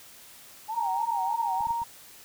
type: tone with vibrato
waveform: sine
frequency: 830.6 Hz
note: G#5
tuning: in tune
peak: -29 dBFS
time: 0.68-1.73 s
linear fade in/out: 20 ms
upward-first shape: sine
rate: 3.2 Hz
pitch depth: 180 cents each way
type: tone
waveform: sine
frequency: 932.3 Hz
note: A#5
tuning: in tune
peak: -27 dBFS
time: 0.74-1.84 s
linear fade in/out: 10 ms
type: clicks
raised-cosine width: 5 ms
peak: -35 dBFS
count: 4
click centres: 1.607 / 1.67 / 1.707 / 1.818 s
effects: white hiss -50 dBFS RMS until 2.24 s